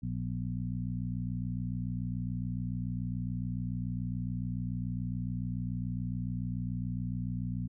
harmonic tone with a mistuned harmonic, 60 Hz, B1, 49 cents flat, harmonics 1 / 2 / 3 / 4, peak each -41 / -35 / -37 / -41 dBFS, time 0.02-7.68 s, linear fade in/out 20 ms, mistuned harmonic 4, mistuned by +50 cents, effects none

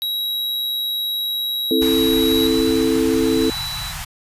square tone, 3857 Hz, B7, 42 cents flat, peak -21 dBFS, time 0.02-2.47 s, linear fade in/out 0 ms
sine chord, A minor, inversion first, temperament just, 264 / 330 / 440 Hz, C4 / E4 / A4, +16 / +2 / 0 cents, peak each -19 dBFS, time 1.71-3.5 s, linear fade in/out 2 ms
pink band-stop noise, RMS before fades -29 dBFS, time 1.81-4.05 s, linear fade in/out 10 ms, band 170 to 730 Hz, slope 48 dB/octave
triangle tone with tremolo, 3951 Hz, B7, in tune, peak -23 dBFS, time 2.27-3.95 s, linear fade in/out 50 ms, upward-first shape triangle, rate 0.93 Hz, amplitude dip 90%
effects resampled to 32000 Hz

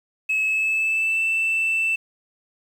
sine tone with pitch glide, 2582 to 2659 Hz, E7 to E7, -37 to +14 cents, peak -17 dBFS, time 0.29-1.96 s, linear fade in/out 10 ms, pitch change +51 cents, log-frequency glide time 0.43-1.2 s, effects tanh soft clip ceiling -17 dBFS + 8-bit

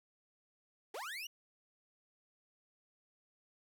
30% pulse linear sweep, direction up, 349.2 to 2960 Hz, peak -39 dBFS, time 0.94-1.27 s, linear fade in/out 5 ms, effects 12-bit

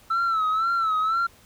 sine tone with vibrato, 1318.5 Hz, E6, in tune, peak -18 dBFS, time 0.1-1.27 s, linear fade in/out 10 ms, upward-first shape sine, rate 2 Hz, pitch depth 78 cents each way, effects tanh soft clip ceiling -19 dBFS + pink hiss -54 dBFS RMS until 1.45 s

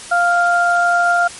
sine tone pair together, 698.5 / 1396.9 Hz, F5 / F6, 0 / 0 cents, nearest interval octave, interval 1200 cents, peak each -14 dBFS, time 0.11-1.28 s, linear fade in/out 10 ms, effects white hiss -33 dBFS RMS until 1.39 s + MP3 48 kbps

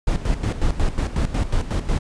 brown noise with tremolo, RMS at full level -19 dBFS, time 0.07-1.99 s, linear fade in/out 5 ms, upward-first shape square, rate 5.5 Hz, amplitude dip 70%, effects resampled to 22050 Hz

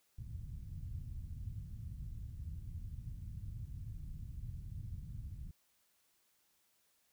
white low-pass noise, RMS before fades -45 dBFS, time 0.18-5.51 s, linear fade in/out 5 ms, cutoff 120 Hz, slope 24 dB/octave, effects white hiss -75 dBFS RMS until 7.12 s

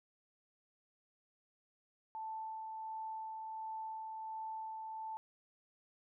sine tone with tremolo, 881 Hz, A5, 2 cents sharp, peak -40 dBFS, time 2.15-5.17 s, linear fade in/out 0 ms, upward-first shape sine, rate 1.4 Hz, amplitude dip 25%, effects none

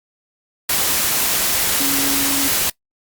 sine tone in noise, 277.2 Hz, C#4, in tune, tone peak -23 dBFS, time 1.8-2.48 s, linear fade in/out 5 ms, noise white, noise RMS -18 dBFS, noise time 0.69-2.7 s, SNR -8 dB, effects noise-tail reverb RT60 0.1 s tail -22 dB re dry + Opus 48 kbps

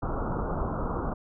pink low-pass noise, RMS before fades -30 dBFS, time 0.02-1.14 s, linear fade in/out 10 ms, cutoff 1400 Hz, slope 96 dB/octave, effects none

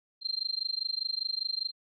sine tone with amplitude modulation, 4162 Hz, C8, 10 cents flat, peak -26 dBFS, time 0.21-1.72 s, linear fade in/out 50 ms, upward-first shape sine, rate 25 Hz, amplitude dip 100%, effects none

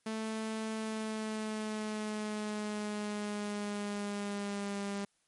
sawtooth tone with pitch glide, 220 to 200.6 Hz, A3 to G3, 0 to +40 cents, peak -31 dBFS, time 0.06-5.05 s, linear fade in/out 5 ms, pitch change -160 cents, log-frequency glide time 0.74-4.81 s, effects white hiss -75 dBFS RMS until 5.27 s + MP3 48 kbps

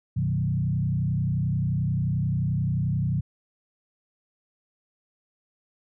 sine tone with frequency modulation, 135.5 Hz, C#3, 39 cents flat, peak -22 dBFS, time 0.16-3.21 s, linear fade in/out 10 ms, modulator 31.4 Hz, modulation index 1.3, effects none

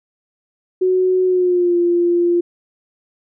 sine tone with pitch glide, 370 to 347.2 Hz, F#4 to F4, 0 to -10 cents, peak -12 dBFS, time 0.81-2.41 s, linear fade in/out 10 ms, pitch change -110 cents, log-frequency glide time 1.25-1.77 s, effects none

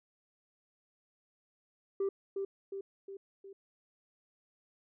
sine tone with echo, 392 Hz, G4, in tune, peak -27 dBFS, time 2-2.09 s, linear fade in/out 5 ms, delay 360 ms, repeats 4, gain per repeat -5 dB, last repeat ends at 3.53 s, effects tanh soft clip ceiling -28 dBFS

